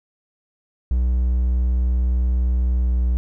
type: tone with pitch glide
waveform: triangle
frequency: 61.74 to 61.14 Hz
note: B1 to B1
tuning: 0 to -17 cents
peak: -14 dBFS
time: 0.91-3.17 s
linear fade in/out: 0 ms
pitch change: -17 cents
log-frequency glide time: 2.82-2.89 s
effects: none